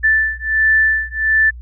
sine beating tone pair, 1760 / 1761.4 Hz, A6 / A6, 0 / +1 cents, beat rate 1.4 Hz, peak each -15 dBFS, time 0.03-1.51 s, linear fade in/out 20 ms, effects added 60 Hz sine -30 dBFS peak until 1.61 s

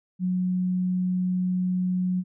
sine tone, 182.6 Hz, F#3, 23 cents flat, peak -22 dBFS, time 0.19-2.24 s, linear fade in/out 50 ms, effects none

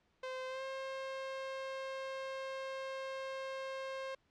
sawtooth tone with pitch glide, 517 to 532.8 Hz, C5 to C5, -21 to +31 cents, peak -36 dBFS, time 0.23-4.15 s, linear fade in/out 5 ms, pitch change +52 cents, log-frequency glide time 0.48-0.63 s, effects pink hiss -75 dBFS RMS until 4.3 s + low-pass 4000 Hz 12 dB/octave

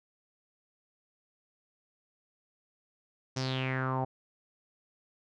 sawtooth tone with low-pass filter sweep, 130.81 Hz, C3, in tune, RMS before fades -32 dBFS, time 3.36-4.05 s, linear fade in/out 10 ms, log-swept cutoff 5900 to 750 Hz, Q 5.7, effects none

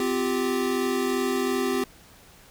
square chord, C suspended fourth, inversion none, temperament equal with one note detuned, 256.8 / 349.2 / 392 Hz, C4 / F4 / G4, -32 / 0 / 0 cents, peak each -28 / -31 / -27 dBFS, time 0-1.84 s, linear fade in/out 2 ms, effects pink hiss -52 dBFS RMS until 2.5 s

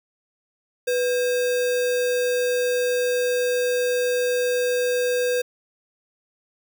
sine tone with sample-and-hold, 493.9 Hz, B4, in tune, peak -19 dBFS, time 0.87-5.42 s, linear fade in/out 10 ms, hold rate 2100 Hz, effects none

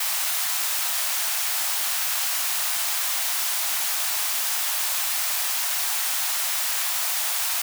white high-pass noise, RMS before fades -25 dBFS, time 0-7.62 s, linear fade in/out 5 ms, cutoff 650 Hz, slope 48 dB/octave, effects none

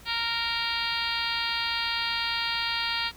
harmonic tone, 464.3 Hz, A#4, 7 cents flat, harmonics 2 / 3 / 4 / 5 / 6 / 7 / 8 / 9 / 10, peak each -35 / -35 / -35 / -35 / -35 / -35 / -35 / -35 / -35 dBFS, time 0.05-3.12 s, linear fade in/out 50 ms, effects added 60 Hz sine -53 dBFS peak until 3.16 s + pink hiss -51 dBFS RMS until 3.16 s

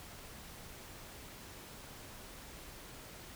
silence, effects pink hiss -51 dBFS RMS until 3.35 s

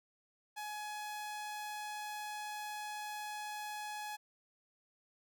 sawtooth tone, 842 Hz, G#5, 24 cents sharp, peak -37 dBFS, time 0.56-4.17 s, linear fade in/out 20 ms, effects none

